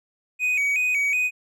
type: tone with vibrato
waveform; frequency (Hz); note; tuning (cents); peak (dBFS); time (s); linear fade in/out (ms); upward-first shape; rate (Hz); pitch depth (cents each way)
triangle; 2375; D7; +19; -18; 0.39-1.31; 50; square; 2.7; 85
effects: none